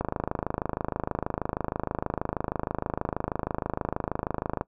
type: click train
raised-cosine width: 1 ms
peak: -13 dBFS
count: 122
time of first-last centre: 0.01-4.611 s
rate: 26.3 Hz
effects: noise-tail reverb RT60 0.1 s tail -20 dB re dry